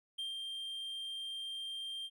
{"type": "tone with ADSR envelope", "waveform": "triangle", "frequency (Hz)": 3177, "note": "G7", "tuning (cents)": 23, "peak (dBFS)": -35, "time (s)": [0.18, 2.1], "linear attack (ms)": 12, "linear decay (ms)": 150, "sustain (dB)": -3, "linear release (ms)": 49, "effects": []}